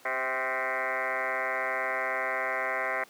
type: tone with frequency modulation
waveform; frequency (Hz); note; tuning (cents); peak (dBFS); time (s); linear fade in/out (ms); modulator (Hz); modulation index
sine; 1303; E6; -20; -27; 0.05-3.04; 5; 130; 6.4
effects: pink hiss -55 dBFS RMS until 3.09 s + high-pass 300 Hz 12 dB/octave